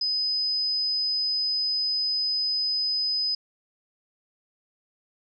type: tone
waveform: sine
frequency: 5020 Hz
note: D#8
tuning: 15 cents sharp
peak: -23 dBFS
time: 0.01-3.35 s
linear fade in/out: 5 ms
effects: none